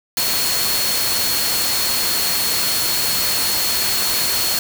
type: tone in noise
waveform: sine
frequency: 4330 Hz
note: C#8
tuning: 41 cents flat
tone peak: -22 dBFS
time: 0.17-4.59 s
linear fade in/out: 2 ms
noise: white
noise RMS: -20 dBFS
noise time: 0.17-4.59 s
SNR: -5 dB
effects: none